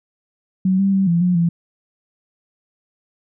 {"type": "tone with pitch steps", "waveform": "sine", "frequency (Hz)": [187.7, 195.8, 193.1, 170.2, 179.4, 169.5], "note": ["F#3", "G3", "G3", "F3", "F3", "E3"], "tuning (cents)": [25, -2, -26, -44, 47, 49], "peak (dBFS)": -13, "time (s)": [0.65, 1.49], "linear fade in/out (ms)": 5, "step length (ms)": 140, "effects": []}